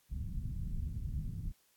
pink low-pass noise, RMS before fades -38 dBFS, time 0.09-1.53 s, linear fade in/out 50 ms, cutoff 170 Hz, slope 24 dB/octave, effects white hiss -71 dBFS RMS until 1.76 s + AAC 64 kbps

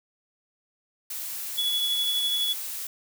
blue noise, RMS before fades -34 dBFS, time 1.1-2.87 s, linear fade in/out 5 ms
triangle tone with tremolo, 3395 Hz, G#7, 37 cents sharp, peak -21 dBFS, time 1.57-2.54 s, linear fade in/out 20 ms, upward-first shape sine, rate 12 Hz, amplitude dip 30%
effects none

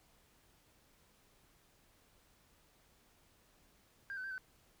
sine tone with pitch steps, 1596 / 1513 / 1575 / 1517 Hz, G6 / F#6 / G6 / F#6, +31 / +38 / +8 / +43 cents, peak -39 dBFS, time 4.1-4.38 s, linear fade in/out 0 ms, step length 70 ms, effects tanh soft clip ceiling -37 dBFS + pink hiss -69 dBFS RMS until 4.8 s

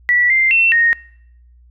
sine tone with pitch steps, 1952 / 2091 / 2698 / 1859 Hz, B6 / C7 / E7 / A#6, -21 / -2 / +40 / -5 cents, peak -10 dBFS, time 0.09-0.93 s, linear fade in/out 0 ms, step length 210 ms, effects noise-tail reverb RT60 0.7 s tail -22 dB re dry + added 60 Hz sine -44 dBFS peak until 1.7 s

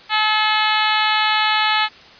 harmonic tone, 430 Hz, A4, 40 cents flat, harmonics 2 / 3 / 4 / 5 / 6 / 7 / 8 / 9 / 10, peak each -20 / -22 / -23 / -24 / -25 / -25 / -26 / -27 / -27 dBFS, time 0.09-1.89 s, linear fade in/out 50 ms, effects white hiss -43 dBFS RMS until 2.19 s + resampled to 11025 Hz

